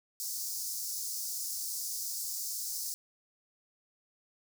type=high-pass noise; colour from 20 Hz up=pink; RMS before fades=-37 dBFS; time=0.2-2.94 s; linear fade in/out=0 ms; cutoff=4900 Hz; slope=48 dB/octave; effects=none